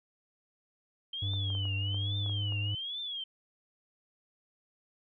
sine tone with vibrato, 3136 Hz, G7, in tune, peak -35 dBFS, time 1.13-3.24 s, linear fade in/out 5 ms, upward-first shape triangle, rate 1.2 Hz, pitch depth 240 cents each way
triangle tone with pitch glide, 98 to 102.81 Hz, G2 to G#2, 0 to -17 cents, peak -29 dBFS, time 1.22-2.75 s, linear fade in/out 5 ms, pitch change +83 cents, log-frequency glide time 1.64-2.57 s
clicks, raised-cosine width 1 ms, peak -34 dBFS, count 8, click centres 1.336 / 1.503 / 1.551 / 1.654 / 1.945 / 2.262 / 2.296 / 2.523 s
effects none

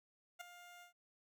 15% pulse tone with ADSR envelope, 705 Hz, F5, 16 cents sharp, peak -37 dBFS, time 0.39-0.93 s, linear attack 20 ms, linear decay 7 ms, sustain -12 dB, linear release 110 ms, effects none

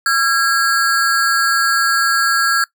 square ring-modulated tone, 1500 Hz, F#6, 23 cents sharp, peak -10 dBFS, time 0.06-2.64 s, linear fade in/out 2 ms, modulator 138 Hz, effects noise-tail reverb RT60 0.1 s tail -21 dB re dry

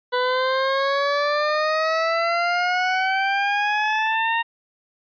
20% pulse exponential sweep, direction up, 493.9 to 928 Hz, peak -14 dBFS, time 0.12-4.43 s, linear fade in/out 20 ms, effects resampled to 11025 Hz

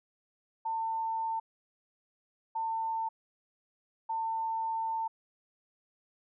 sine tone bursts at uneven times, 898 Hz, A5, 35 cents sharp, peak -30 dBFS, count 3, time 0.65-1.4 / 2.55-3.09 / 4.09-5.08 s, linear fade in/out 10 ms, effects none

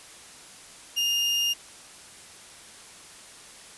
35% pulse tone, 2825 Hz, F7, 19 cents sharp, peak -21 dBFS, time 0.96-1.54 s, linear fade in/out 20 ms, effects white hiss -47 dBFS RMS until 3.77 s + resampled to 24000 Hz

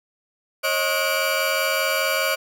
30% pulse tone cluster, 543 / 628 / 1452 / 2322 Hz, C#5 / D#5 / F#6 / D7, -36 / +16 / -33 / -20 cents, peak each -23 dBFS, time 0.63-2.36 s, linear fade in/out 20 ms, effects none

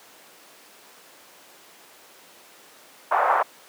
pink band-pass noise, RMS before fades -20 dBFS, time 3.11-3.43 s, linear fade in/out 10 ms, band 660 to 1300 Hz, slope 24 dB/octave, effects pink hiss -49 dBFS RMS until 3.68 s + high-pass 400 Hz 12 dB/octave

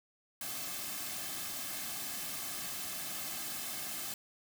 white noise with comb filter, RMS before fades -40 dBFS, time 0.41-4.14 s, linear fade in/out 2 ms, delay 2.1 ms, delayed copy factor -0.65, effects none

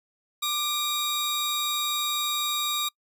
sawtooth tone pair together, 1188 / 3772 Hz, D6 / A#7, +20 / +20 cents, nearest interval octave + minor sixth, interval 2000 cents, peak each -26 / -24 dBFS, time 0.42-2.89 s, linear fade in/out 10 ms, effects noise-tail reverb RT60 0.1 s tail -26 dB re dry

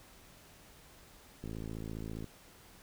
click train, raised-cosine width 3 ms, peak -29 dBFS, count 45, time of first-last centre 1.44-2.243 s, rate 54.8 Hz, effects pink hiss -58 dBFS RMS until 2.82 s

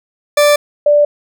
40% pulse / sine tone pair in turn, 587.3 / 587.3 Hz, D5 / D5, 0 / 0 cents, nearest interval unison, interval 0 cents, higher neither, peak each -6 dBFS, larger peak neither, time 0.37-0.56 / 0.86-1.05 s, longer neither, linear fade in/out 5 ms, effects none

